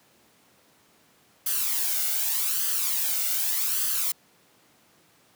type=noise with flanger; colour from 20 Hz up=blue; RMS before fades=-26 dBFS; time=1.46-4.12 s; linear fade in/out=5 ms; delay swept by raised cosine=0.64 to 1.41 ms; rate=0.84 Hz; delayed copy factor=+0.6; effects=pink hiss -60 dBFS RMS until 5.35 s + high-pass 150 Hz 12 dB/octave